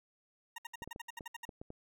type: tone bursts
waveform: 20% pulse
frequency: 932.3 Hz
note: A#5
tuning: in tune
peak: -37 dBFS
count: 11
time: 0.56-1.453 s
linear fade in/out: 5 ms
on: 23 ms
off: 64 ms
type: clicks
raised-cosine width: 2 ms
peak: -32 dBFS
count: 7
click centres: 0.821 / 0.876 / 0.961 / 1.208 / 1.492 / 1.615 / 1.704 s
effects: none